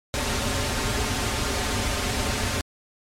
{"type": "noise with comb filter", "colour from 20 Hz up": "pink", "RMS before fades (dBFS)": -25, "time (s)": [0.14, 2.61], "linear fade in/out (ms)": 0, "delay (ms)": 6.1, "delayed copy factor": -0.9, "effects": ["low-pass 9000 Hz 12 dB/octave", "MP3 96 kbps"]}